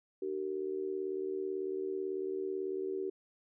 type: tone with amplitude modulation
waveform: sine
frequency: 381.4 Hz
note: G4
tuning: 47 cents flat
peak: -30 dBFS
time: 0.22-3.1 s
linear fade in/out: 5 ms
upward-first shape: sine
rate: 78.1 Hz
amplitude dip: 80%
effects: none